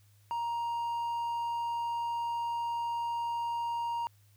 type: tone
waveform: triangle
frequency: 938 Hz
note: A#5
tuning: 11 cents sharp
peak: -29 dBFS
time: 0.31-4.07 s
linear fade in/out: 0 ms
effects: added 102 Hz sine -60 dBFS peak until 4.36 s + white hiss -69 dBFS RMS until 4.36 s

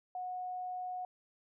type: tone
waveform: sine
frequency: 731 Hz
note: F#5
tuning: 21 cents flat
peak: -37 dBFS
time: 0.15-1.05 s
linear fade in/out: 2 ms
effects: none

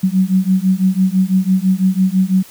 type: beating tone pair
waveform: sine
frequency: 185 / 191 Hz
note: F#3 / G3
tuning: 0 / -45 cents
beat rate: 6 Hz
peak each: -14 / -14 dBFS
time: 0.03-2.43 s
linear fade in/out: 10 ms
effects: white hiss -41 dBFS RMS until 2.5 s

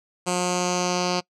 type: tone with low-pass filter sweep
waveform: 10% pulse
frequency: 179.3 Hz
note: F3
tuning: 46 cents sharp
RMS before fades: -24 dBFS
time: 0.26-1.21 s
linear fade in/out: 20 ms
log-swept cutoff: 8100 to 5100 Hz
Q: 3.7
effects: noise-tail reverb RT60 0.1 s tail -24 dB re dry

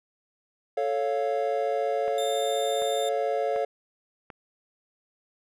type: chord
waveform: triangle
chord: A augmented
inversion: none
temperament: equal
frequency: 440 / 554.4 / 698.5 Hz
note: A4 / C#5 / E#5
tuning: 0 / 0 / 0 cents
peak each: -27 / -26 / -27 dBFS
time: 0.77-3.65 s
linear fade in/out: 5 ms
type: click train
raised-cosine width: 0.5 ms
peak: -26 dBFS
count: 4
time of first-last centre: 2.08-4.302 s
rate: 1.35 Hz
type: tone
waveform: sawtooth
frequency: 3610 Hz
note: A7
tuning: 44 cents sharp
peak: -31 dBFS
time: 2.18-3.09 s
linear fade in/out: 2 ms
effects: resampled to 32000 Hz

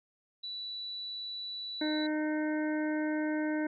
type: tone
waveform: sine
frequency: 3951 Hz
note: B7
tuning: in tune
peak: -37 dBFS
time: 0.43-2.07 s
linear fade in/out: 10 ms
type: harmonic tone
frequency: 306.2 Hz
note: D#4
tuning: 28 cents flat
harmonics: 1 / 2 / 3 / 5 / 6 / 7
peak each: -30 / -38 / -44 / -41 / -46 / -48 dBFS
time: 1.81-3.67 s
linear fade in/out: 5 ms
effects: none

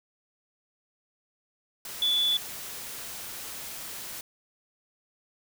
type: tone in noise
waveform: sine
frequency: 3454 Hz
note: A7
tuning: 33 cents flat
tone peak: -22 dBFS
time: 2.02-2.37 s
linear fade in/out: 2 ms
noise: white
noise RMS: -39 dBFS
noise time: 1.85-4.21 s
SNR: +14 dB
effects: none

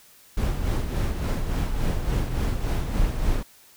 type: noise with tremolo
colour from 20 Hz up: brown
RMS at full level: -22 dBFS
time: 0.37-3.43 s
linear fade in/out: 5 ms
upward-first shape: sine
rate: 3.5 Hz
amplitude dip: 50%
effects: white hiss -53 dBFS RMS until 3.76 s

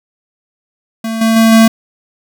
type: tone with level steps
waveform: square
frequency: 224.6 Hz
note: A3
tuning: 36 cents sharp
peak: -17 / -9 / -6 / -4 dBFS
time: 1.04-1.68 s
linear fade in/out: 5 ms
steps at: 1.21 / 1.36 / 1.52 s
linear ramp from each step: 5 ms
effects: none

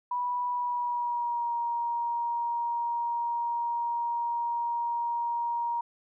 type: tone with pitch glide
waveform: sine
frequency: 980 to 942.8 Hz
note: B5 to A#5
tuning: -14 to +19 cents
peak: -27 dBFS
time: 0.11-5.81 s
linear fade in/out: 5 ms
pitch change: -67 cents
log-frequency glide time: 0.48-1.54 s
effects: none

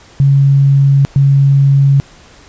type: tone bursts at uneven times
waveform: sine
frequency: 138.59 Hz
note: C#3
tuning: in tune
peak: -5 dBFS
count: 2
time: 0.2-1.05 / 1.16-2 s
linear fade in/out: 0 ms
effects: pink hiss -41 dBFS RMS until 2.48 s + resampled to 16000 Hz

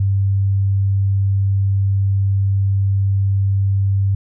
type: tone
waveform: sine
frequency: 98.1 Hz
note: G2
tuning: 2 cents sharp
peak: -13 dBFS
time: 0-4.15 s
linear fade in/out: 5 ms
effects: none

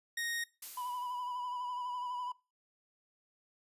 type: tone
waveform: sawtooth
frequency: 1864.7 Hz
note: A#6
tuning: in tune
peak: -31 dBFS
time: 0.17-0.44 s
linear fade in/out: 5 ms
type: noise with exponential decay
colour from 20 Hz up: blue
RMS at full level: -42 dBFS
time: 0.62-1.59 s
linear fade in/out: 5 ms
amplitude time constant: 210 ms
type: tone with vibrato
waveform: triangle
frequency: 987.8 Hz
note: B5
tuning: in tune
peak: -35 dBFS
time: 0.77-2.32 s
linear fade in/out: 5 ms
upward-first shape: sine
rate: 12 Hz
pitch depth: 34 cents each way
effects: noise-tail reverb RT60 0.3 s tail -22 dB re dry + resampled to 32000 Hz

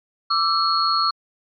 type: tone cluster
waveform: sine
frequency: 1163 / 1328 / 4322 Hz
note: D6 / E6 / C#8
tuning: -17 / +12 / -45 cents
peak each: -21 dBFS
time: 0.3-1.11 s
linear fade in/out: 10 ms
effects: MP3 64 kbps

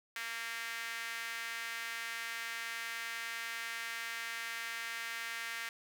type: tone with high-pass filter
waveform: sawtooth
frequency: 229.8 Hz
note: A#3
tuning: 25 cents flat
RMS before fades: -41 dBFS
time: 0.16-5.69 s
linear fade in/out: 2 ms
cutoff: 1800 Hz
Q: 2.4
effects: none

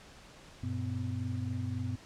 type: tone cluster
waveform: sine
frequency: 96.5 / 120.2 / 252.6 Hz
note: G2 / B2 / B3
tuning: -27 / -46 / +39 cents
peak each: -35 / -37 / -39 dBFS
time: 0.63-1.96 s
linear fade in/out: 5 ms
effects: pink hiss -54 dBFS RMS until 2.05 s + low-pass 7000 Hz 12 dB/octave

